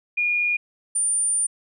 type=tone pair in turn; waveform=sine; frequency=2433 / 9186 Hz; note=D#7 / D9; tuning=-39 / -39 cents; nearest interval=octave + major seventh; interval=2300 cents; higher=second; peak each=-19 dBFS; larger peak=neither; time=0.17-0.57 / 0.95-1.47 s; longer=second; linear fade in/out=10 ms; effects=none